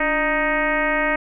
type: tone with frequency modulation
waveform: sine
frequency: 1244.5 Hz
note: D#6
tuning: in tune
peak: -17 dBFS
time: 0-1.16 s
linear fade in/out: 5 ms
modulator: 318 Hz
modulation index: 3.1
effects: none